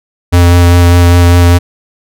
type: tone with vibrato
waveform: square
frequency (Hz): 87.31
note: F2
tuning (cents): 0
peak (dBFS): -3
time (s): 0.32-1.59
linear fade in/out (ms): 20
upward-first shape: sine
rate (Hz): 5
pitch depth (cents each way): 14
effects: none